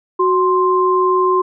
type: tone pair together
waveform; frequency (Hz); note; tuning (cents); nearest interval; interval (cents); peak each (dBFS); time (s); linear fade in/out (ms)
sine; 370 / 1047.8; F#4 / C6; 0 / +2; octave + tritone; 1802; -14; 0.19-1.42; 10
effects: none